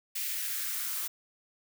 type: noise with high-pass filter sweep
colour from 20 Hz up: blue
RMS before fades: -34 dBFS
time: 0.15-1.08 s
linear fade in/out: 10 ms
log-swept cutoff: 2200 to 1100 Hz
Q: 2.3
effects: none